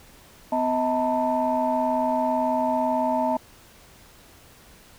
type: tone cluster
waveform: sine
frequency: 252.8 / 637 / 890 / 968 Hz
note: B3 / D#5 / A5 / B5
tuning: +41 / +41 / +20 / -35 cents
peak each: -26 / -24 / -24 / -32 dBFS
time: 0.52-3.37 s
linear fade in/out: 5 ms
effects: tanh soft clip ceiling -12 dBFS + pink hiss -51 dBFS RMS until 4.98 s